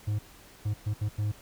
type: tone bursts at uneven times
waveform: triangle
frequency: 104.9 Hz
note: G#2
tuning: 18 cents sharp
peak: -24 dBFS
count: 5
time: 0.07-0.19 / 0.65-0.74 / 0.86-0.94 / 1.01-1.09 / 1.18-1.32 s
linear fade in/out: 10 ms
effects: pink hiss -53 dBFS RMS until 1.41 s